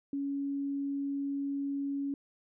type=tone; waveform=sine; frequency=279.5 Hz; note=C#4; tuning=14 cents sharp; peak=-31 dBFS; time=0.13-2.14 s; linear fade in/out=2 ms; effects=none